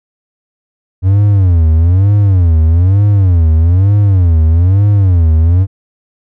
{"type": "tone with vibrato", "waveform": "triangle", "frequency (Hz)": 90.4, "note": "F#2", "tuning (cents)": -40, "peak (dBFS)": -3, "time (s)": [1.02, 5.67], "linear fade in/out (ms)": 50, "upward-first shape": "sine", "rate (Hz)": 1.1, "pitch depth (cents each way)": 230, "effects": []}